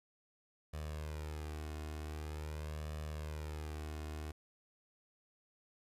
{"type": "tone with flanger", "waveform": "sawtooth", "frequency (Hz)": 76.5, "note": "D#2", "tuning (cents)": -29, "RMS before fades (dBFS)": -43, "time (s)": [0.73, 4.32], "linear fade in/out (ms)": 10, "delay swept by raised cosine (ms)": [1.7, 2.8], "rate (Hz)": 0.45, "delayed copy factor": 0.6, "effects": ["resampled to 32000 Hz", "11-bit"]}